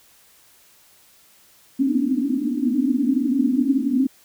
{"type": "band-pass noise", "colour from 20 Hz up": "white", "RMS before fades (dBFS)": -20, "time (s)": [1.79, 4.07], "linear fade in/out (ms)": 10, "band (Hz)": [240, 290], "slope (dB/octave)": 96, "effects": ["white hiss -54 dBFS RMS until 4.24 s"]}